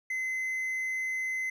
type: tone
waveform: triangle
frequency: 2049 Hz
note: C7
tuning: 37 cents flat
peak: -28 dBFS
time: 0.1-1.5 s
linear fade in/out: 5 ms
effects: none